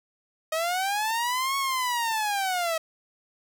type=linear two-way sweep; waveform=sawtooth; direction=up then down; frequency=624 to 1108.7 to 637 Hz; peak=-21 dBFS; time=0.52-2.78 s; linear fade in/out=5 ms; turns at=1.57 s; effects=none